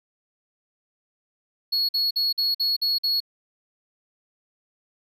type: tone bursts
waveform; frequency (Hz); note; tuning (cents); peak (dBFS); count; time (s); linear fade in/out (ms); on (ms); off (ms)
triangle; 4349; C#8; -34; -19; 7; 1.72-3.204; 10; 170; 49
effects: none